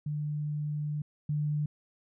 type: tone pair in turn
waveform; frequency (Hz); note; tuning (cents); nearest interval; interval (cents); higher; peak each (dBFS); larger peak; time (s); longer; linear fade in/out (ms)
sine; 149.1 / 149.1; D3 / D3; +27 / +27; unison; 0; neither; -30 / -27; second; 0.06-1.02 / 1.29-1.66; first; 5
effects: none